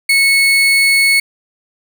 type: tone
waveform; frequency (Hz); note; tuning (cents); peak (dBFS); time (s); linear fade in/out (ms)
35% pulse; 2202; C#7; -12; -7; 0.09-1.2; 5
effects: none